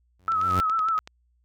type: tone with exponential growth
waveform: sawtooth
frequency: 91.5 Hz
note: F#2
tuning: 19 cents flat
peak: -18 dBFS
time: 0.19-0.6 s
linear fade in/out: 0 ms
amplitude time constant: 89 ms
type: tone with vibrato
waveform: sine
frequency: 1300 Hz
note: E6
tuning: 24 cents flat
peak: -21 dBFS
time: 0.28-0.99 s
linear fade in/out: 0 ms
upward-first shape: sine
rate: 6.9 Hz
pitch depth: 51 cents each way
type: click train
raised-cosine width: 0.2 ms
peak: -22 dBFS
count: 9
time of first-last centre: 0.32-1.075 s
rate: 10.6 Hz
effects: added 60 Hz sine -63 dBFS peak until 1.44 s